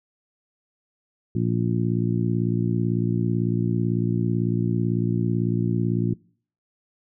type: harmonic tone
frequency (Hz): 58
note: A#1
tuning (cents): -8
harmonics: 2 / 3 / 4 / 5 / 6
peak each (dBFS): -24 / -25 / -28 / -30 / -30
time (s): 1.35-6.14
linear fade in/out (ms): 5
effects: noise-tail reverb RT60 0.5 s tail -24 dB re dry